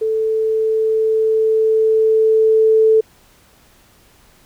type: tone with level ramp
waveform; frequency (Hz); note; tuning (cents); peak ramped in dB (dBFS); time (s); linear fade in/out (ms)
sine; 440; A4; 0; -15 to -8; 0.01-3.01; 10
effects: pink hiss -51 dBFS RMS until 4.45 s